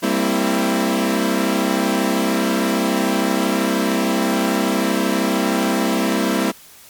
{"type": "chord", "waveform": "sawtooth", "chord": "C dominant seventh", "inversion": "second", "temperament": "equal with one note detuned", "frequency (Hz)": [196, 228.5, 261.6, 329.6], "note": ["G3", "Bb3", "C4", "E4"], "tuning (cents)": [0, -34, 0, 0], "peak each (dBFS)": -18, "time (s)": [0.02, 6.52], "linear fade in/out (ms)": 20, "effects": ["white hiss -44 dBFS RMS until 6.89 s", "MP3 96 kbps"]}